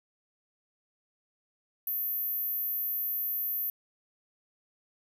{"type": "tone", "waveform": "sine", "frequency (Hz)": 13440, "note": "G#9", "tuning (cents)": 19, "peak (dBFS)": -29, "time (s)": [1.87, 3.7], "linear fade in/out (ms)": 2, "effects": []}